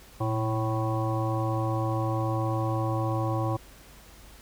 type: harmonic tone with a mistuned harmonic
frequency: 110 Hz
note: A2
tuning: in tune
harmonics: 1 / 3 / 5 / 7 / 9 / 10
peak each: -27 / -32 / -34 / -35 / -37 / -37 dBFS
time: 0.2-3.57 s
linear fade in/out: 10 ms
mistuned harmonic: 1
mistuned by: +79 cents
effects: added 50 Hz sine -52 dBFS peak until 4.41 s + pink hiss -52 dBFS RMS until 4.41 s